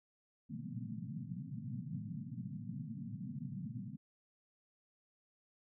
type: band-pass noise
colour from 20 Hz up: pink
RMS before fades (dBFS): -44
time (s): 0.49-3.97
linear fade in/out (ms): 20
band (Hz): 110 to 250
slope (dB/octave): 96
effects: none